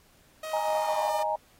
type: tone with pitch glide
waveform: sawtooth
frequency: 629 to 603 Hz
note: D#5 to D5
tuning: +19 to +46 cents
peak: -30 dBFS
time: 0.43-1.23 s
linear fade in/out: 5 ms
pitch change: -73 cents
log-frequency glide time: 0.63-1.06 s
type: chord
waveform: sine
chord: D# suspended fourth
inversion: none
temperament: just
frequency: 622.3 / 829.7 / 933.4 Hz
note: D#5 / G#5 / A#5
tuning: 0 / -2 / +2 cents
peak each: -30 dBFS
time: 0.53-1.36 s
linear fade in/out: 5 ms
effects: pink hiss -61 dBFS RMS until 1.59 s + AAC 48 kbps